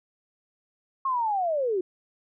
sine linear sweep, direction down, 1092 to 349.2 Hz, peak -23 dBFS, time 1.05-1.81 s, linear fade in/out 5 ms, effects none

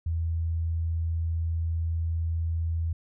sine tone, 82.41 Hz, E2, in tune, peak -25 dBFS, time 0.06-2.93 s, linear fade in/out 5 ms, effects none

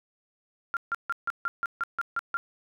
sine tone bursts, 1388 Hz, F6, 11 cents flat, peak -25 dBFS, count 10, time 0.74-2.37 s, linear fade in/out 0 ms, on 28 ms, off 150 ms, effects none

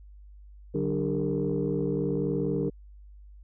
sine tone cluster, 143.6 / 187.5 / 297.1 / 400.3 / 461.1 Hz, D3 / F#3 / D4 / G4 / A#4, -39 / +23 / +20 / +36 / -19 cents, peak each -31 dBFS, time 0.74-2.7 s, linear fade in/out 10 ms, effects tanh soft clip ceiling -17 dBFS + added 50 Hz sine -46 dBFS peak until 3.43 s

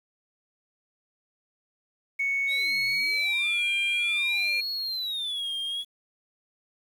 sine tone with pitch glide, 2217 to 2390 Hz, C#7 to D7, 0 to +30 cents, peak -23 dBFS, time 2.19-4.61 s, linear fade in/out 10 ms, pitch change +130 cents, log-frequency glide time 2.85-3.47 s
triangle tone with vibrato, 3729 Hz, A#7, in tune, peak -27 dBFS, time 2.47-5.85 s, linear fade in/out 50 ms, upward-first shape sine, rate 0.56 Hz, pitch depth 260 cents each way
effects tanh soft clip ceiling -19 dBFS + 9-bit

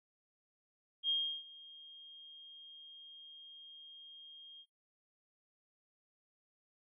sine tone with ADSR envelope, 3229 Hz, G#7, 49 cents flat, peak -29 dBFS, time 1.03-4.66 s, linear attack 60 ms, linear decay 340 ms, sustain -22 dB, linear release 59 ms, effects noise-tail reverb RT60 0.2 s tail -25 dB re dry

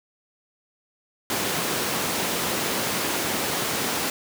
pink high-pass noise, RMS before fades -26 dBFS, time 1.3-4.1 s, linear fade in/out 2 ms, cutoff 200 Hz, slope 12 dB/octave, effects none

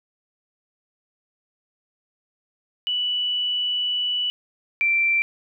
sine tone pair in turn, 2960 / 2349 Hz, F#7 / D7, 0 / 0 cents, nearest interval major third, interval 400 cents, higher first, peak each -21 / -17 dBFS, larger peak second, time 2.87-4.3 / 4.81-5.22 s, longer first, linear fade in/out 0 ms, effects none

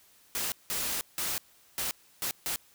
white noise bursts at uneven times, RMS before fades -32 dBFS, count 6, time 0.35-0.52 / 0.7-1.01 / 1.18-1.38 / 1.78-1.91 / 2.22-2.31 / 2.46-2.56 s, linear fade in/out 0 ms, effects white hiss -61 dBFS RMS until 2.74 s

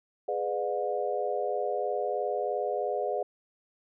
sine chord, G# diminished seventh, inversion none, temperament just, 415.3 / 498.4 / 598 / 717.6 Hz, G#4 / B4 / D5 / F5, 0 / +16 / +31 / +47 cents, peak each -33 dBFS, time 0.28-3.23 s, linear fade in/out 5 ms, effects none

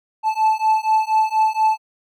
triangle beating tone pair, 871 / 875.2 Hz, A5 / A5, -18 / -9 cents, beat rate 4.2 Hz, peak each -16 dBFS, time 0.23-1.78 s, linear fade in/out 50 ms, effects none

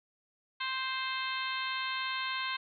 harmonic tone, 523.3 Hz, C5, in tune, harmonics 2 / 3 / 4 / 5 / 6 / 7 / 8, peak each -37 / -39 / -40 / -41 / -42 / -42 / -43 dBFS, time 0.6-2.57 s, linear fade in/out 10 ms, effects none

